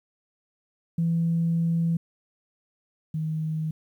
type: tone pair in turn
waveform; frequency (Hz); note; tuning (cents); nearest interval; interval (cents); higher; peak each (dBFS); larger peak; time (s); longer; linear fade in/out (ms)
sine; 166.7 / 157.34; E3 / D#3; +20 / +20; minor second; 100; first; -20 / -25; first; 0.98-1.97 / 3.14-3.71; first; 5
effects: tanh soft clip ceiling -16 dBFS + 10-bit